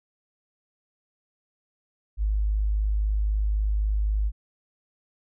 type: tone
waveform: sine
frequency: 51.91 Hz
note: G#1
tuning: in tune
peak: -21 dBFS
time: 2.17-4.32 s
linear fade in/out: 50 ms
effects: none